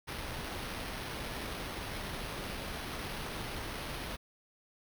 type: noise with sample-and-hold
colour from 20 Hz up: pink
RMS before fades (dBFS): -40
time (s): 0.07-4.17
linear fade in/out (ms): 20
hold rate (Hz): 7350
effects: none